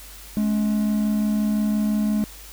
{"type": "tone pair together", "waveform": "triangle", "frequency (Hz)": [211.8, 277.6], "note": ["G#3", "C#4"], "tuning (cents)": [34, 3], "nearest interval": "perfect fourth", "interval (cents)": 469, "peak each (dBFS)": [-17, -28], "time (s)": [0.37, 2.24], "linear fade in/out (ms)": 0, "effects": ["added 50 Hz sine -43 dBFS peak until 2.52 s", "white hiss -43 dBFS RMS until 2.52 s"]}